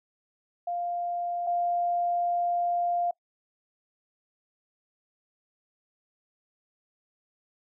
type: tone pair in turn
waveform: sine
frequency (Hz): 699 / 699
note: F5 / F5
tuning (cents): +1 / +1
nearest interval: unison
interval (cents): 0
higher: neither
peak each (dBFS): -28 / -24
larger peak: second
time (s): 0.67-1.47 / 1.47-3.11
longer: second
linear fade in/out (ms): 5
effects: noise-tail reverb RT60 0.1 s tail -24 dB re dry